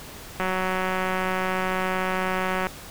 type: click train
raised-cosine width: 0.5 ms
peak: -11 dBFS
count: 423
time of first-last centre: 0.4-2.669 s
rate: 186 Hz
effects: pink hiss -41 dBFS RMS until 2.9 s